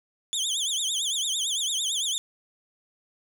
25% pulse tone with vibrato, 3380 Hz, G#7, 30 cents sharp, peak -21 dBFS, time 0.33-2.18 s, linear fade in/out 0 ms, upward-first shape triangle, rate 8.9 Hz, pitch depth 210 cents each way, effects none

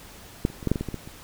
clicks, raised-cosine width 3 ms, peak -7 / -28 / -24 / -10 / -7 / -14 / -15 / -18 / -18 / -26 dBFS, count 10, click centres 0.451 / 0.501 / 0.628 / 0.673 / 0.716 / 0.758 / 0.81 / 0.887 / 0.943 / 1.075 s, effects pink hiss -46 dBFS RMS until 1.23 s

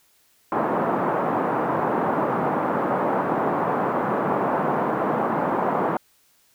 white band-pass noise, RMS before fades -23 dBFS, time 0.52-5.97 s, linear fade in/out 2 ms, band 150 to 1100 Hz, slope 24 dB/octave, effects white hiss -61 dBFS RMS until 6.54 s

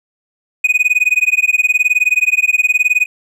triangle tone with tremolo, 2489 Hz, D#7, in tune, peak -5 dBFS, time 0.64-3.06 s, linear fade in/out 5 ms, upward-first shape sine, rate 19 Hz, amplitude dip 100%, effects none

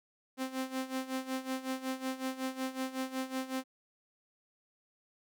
sawtooth tone with tremolo, 261.6 Hz, C4, in tune, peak -28 dBFS, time 0.37-3.64 s, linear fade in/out 50 ms, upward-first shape sine, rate 5.4 Hz, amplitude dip 80%, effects none

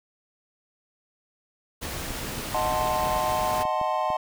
pink noise, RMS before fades -33 dBFS, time 1.81-3.64 s, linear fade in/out 20 ms
clicks, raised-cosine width 3 ms, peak -26 dBFS, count 11, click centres 1.854 / 2.002 / 2.106 / 2.381 / 2.724 / 2.855 / 2.938 / 3.033 / 3.653 / 3.814 / 4.103 s
triangle chord, D# diminished seventh, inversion none, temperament equal, 622.3 / 740 / 880 / 1046.5 Hz, D#5 / F#5 / A5 / C6, 0 / 0 / 0 / 0 cents, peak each -27 dBFS, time 2.54-4.17 s, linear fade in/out 5 ms
effects none

